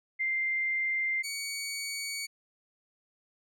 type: tone pair in turn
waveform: sine / 15% pulse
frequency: 2093 / 2250 Hz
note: C7 / C#7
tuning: 0 / +25 cents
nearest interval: minor second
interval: 125 cents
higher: second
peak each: -27 / -27 dBFS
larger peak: neither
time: 0.19-1.23 / 1.23-2.27 s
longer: neither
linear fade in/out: 20 ms
effects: none